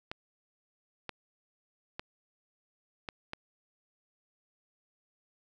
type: clicks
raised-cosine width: 0.3 ms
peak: -21 dBFS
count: 5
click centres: 0.115 / 1.093 / 1.995 / 3.088 / 3.334 s
effects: none